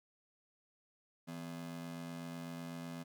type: ring-modulated tone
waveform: 45% pulse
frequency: 207.7 Hz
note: G#3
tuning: in tune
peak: -40 dBFS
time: 1.27-3.04 s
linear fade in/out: 20 ms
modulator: 44 Hz
effects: none